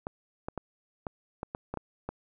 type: clicks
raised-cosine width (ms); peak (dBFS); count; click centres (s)
1; -20; 9; 0.069 / 0.485 / 0.577 / 1.068 / 1.431 / 1.549 / 1.74 / 1.773 / 2.09
effects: none